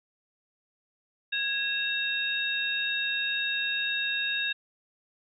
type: tone cluster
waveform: sine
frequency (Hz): 1652 / 2701 / 3728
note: G#6 / E7 / A#7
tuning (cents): -10 / +42 / -1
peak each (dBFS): -31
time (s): 1.32-4.53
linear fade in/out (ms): 10
effects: none